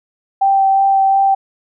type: tone with vibrato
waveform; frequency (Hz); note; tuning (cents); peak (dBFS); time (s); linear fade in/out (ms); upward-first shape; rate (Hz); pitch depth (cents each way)
sine; 780; G5; -9; -9; 0.41-1.35; 10; sine; 2.8; 10
effects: none